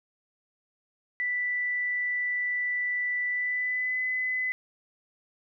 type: tone with pitch glide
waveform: sine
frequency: 1975.5 to 2015 Hz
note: B6 to B6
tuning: 0 to +34 cents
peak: -26 dBFS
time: 1.2-4.52 s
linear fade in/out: 0 ms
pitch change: +34 cents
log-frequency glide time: 3.28-4.01 s
effects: none